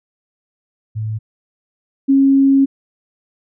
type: tone pair in turn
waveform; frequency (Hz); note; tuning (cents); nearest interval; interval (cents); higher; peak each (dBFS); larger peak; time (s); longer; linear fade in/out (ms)
sine; 109 / 272.8; A2 / C#4; -16 / -28; octave + major third; 1588; second; -19 / -8; second; 0.95-1.19 / 2.08-2.66; second; 20
effects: none